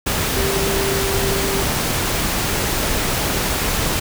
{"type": "tone in noise", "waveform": "sine", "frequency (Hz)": 392, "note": "G4", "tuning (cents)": 0, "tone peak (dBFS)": -22, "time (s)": [0.36, 1.63], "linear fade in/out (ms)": 10, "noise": "pink", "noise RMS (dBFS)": -20, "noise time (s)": [0.06, 4], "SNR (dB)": -5, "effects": []}